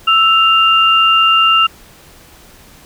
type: tone pair together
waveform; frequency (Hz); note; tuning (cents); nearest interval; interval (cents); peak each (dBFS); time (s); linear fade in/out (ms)
sine; 1319 / 2795; E6 / F7; +1 / +1; octave + minor second; 1300; -10; 0.07-1.67; 10
effects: pink hiss -42 dBFS RMS until 2.85 s